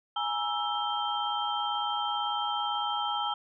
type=tone cluster; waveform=sine; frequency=832 / 950 / 1320 / 3153 Hz; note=G#5 / A#5 / E6 / G7; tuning=+3 / +33 / +2 / +9 cents; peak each=-32 / -36 / -33 / -34 dBFS; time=0.16-3.34 s; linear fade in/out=5 ms; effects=none